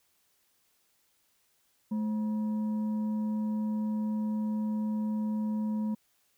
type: tone with frequency modulation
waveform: sine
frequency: 215 Hz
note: A3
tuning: 40 cents flat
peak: -28 dBFS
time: 1.91-5.95 s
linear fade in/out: 10 ms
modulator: 742 Hz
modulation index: 0.21
effects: white hiss -71 dBFS RMS until 6.37 s